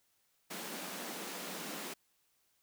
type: high-pass noise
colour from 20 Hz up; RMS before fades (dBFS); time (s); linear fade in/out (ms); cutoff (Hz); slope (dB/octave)
pink; -43; 0.5-1.94; 10; 170; 96
effects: white hiss -75 dBFS RMS until 2.62 s